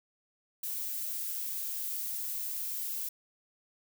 violet noise, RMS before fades -36 dBFS, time 0.63-3.09 s, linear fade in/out 5 ms, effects none

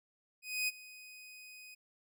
sawtooth tone with ADSR envelope, 2500 Hz, D#7, 8 cents sharp, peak -27 dBFS, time 0.42-1.75 s, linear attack 260 ms, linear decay 27 ms, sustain -20 dB, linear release 12 ms, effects none

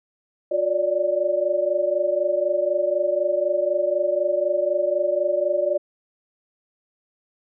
sine tone cluster, 359.2 / 572 / 596 Hz, F4 / D5 / D5, +49 / -46 / +25 cents, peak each -28 / -22 / -22 dBFS, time 0.51-5.78 s, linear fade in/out 10 ms, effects none

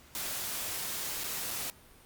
white noise with dropouts, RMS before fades -36 dBFS, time 0.15-1.7 s, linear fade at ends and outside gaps 0 ms, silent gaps 1.236-1.241 / 1.507-1.511 s, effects pink hiss -57 dBFS RMS until 2.05 s + Opus 48 kbps

